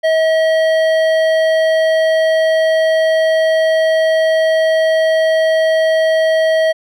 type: tone with hard clipping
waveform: sine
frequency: 640 Hz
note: D#5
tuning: 49 cents sharp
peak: -12 dBFS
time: 0.03-6.73 s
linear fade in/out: 20 ms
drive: 11 dB
effects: none